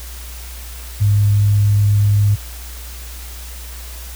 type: tone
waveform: sine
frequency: 102.8 Hz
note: G#2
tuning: 17 cents flat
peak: -10 dBFS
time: 1-2.36 s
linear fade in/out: 20 ms
effects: added 60 Hz sine -30 dBFS peak until 4.15 s + white hiss -36 dBFS RMS until 4.15 s